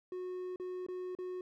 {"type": "tone with dropouts", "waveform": "triangle", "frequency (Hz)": 365.4, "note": "F#4", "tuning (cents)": -22, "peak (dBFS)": -36, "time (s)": [0.12, 1.41], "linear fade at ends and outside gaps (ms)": 2, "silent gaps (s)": [[0.56, 0.598], [0.865, 0.885], [1.151, 1.187]], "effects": []}